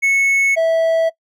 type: tone pair in turn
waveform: triangle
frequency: 2201 / 654.4 Hz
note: C#7 / E5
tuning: -13 / -13 cents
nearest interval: octave + major sixth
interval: 2100 cents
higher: first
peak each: -10 dBFS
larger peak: neither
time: 0.02-0.56 / 0.56-1.1 s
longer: neither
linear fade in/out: 20 ms
effects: noise-tail reverb RT60 0.1 s tail -22 dB re dry